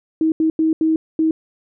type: tone bursts at uneven times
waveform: sine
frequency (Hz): 318.7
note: D#4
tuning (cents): +42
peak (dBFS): -13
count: 5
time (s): 0.21-0.32 / 0.4-0.5 / 0.59-0.73 / 0.81-0.96 / 1.19-1.31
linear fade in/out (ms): 2
effects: none